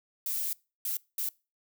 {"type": "noise bursts at uneven times", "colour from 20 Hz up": "violet", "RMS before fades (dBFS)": -32, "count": 3, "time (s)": [[0.26, 0.53], [0.85, 0.97], [1.18, 1.29]], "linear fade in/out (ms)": 2, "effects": ["noise-tail reverb RT60 0.3 s tail -24 dB re dry"]}